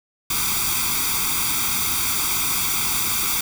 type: noise with comb filter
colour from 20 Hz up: white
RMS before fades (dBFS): -22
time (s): 0.3-3.41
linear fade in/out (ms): 5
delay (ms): 0.85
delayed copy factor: +1
effects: none